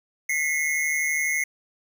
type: tone pair together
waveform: square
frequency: 2010 / 2162 Hz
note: B6 / C#7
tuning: +30 / -44 cents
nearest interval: minor second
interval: 126 cents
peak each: -27 / -25 dBFS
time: 0.29-1.44 s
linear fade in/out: 5 ms
effects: none